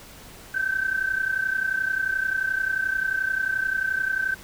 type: tone pair together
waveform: sine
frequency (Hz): 1536.6 / 1568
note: G6 / G6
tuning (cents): -35 / 0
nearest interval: unison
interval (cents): 35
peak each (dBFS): -24 / -27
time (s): 0.54-4.35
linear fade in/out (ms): 10
effects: pink hiss -45 dBFS RMS until 4.43 s